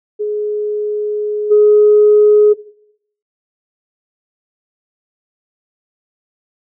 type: tone with level steps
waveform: sine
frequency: 419.9 Hz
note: G#4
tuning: 19 cents sharp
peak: -15 / -4 dBFS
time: 0.19-2.54 s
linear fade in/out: 20 ms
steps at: 1.5 s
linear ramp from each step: 20 ms
effects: noise-tail reverb RT60 0.7 s tail -19 dB re dry + tanh soft clip ceiling 0 dBFS